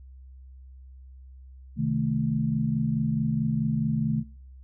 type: chord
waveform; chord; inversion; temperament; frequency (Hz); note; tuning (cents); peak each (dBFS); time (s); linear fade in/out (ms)
sine; A diminished; first; equal; 130.81 / 155.56 / 220; C3 / Eb3 / A3; 0 / 0 / 0; -29 / -27 / -27; 1.76-4.24; 50
effects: noise-tail reverb RT60 0.6 s tail -26 dB re dry + added 65 Hz sine -44 dBFS peak until 4.63 s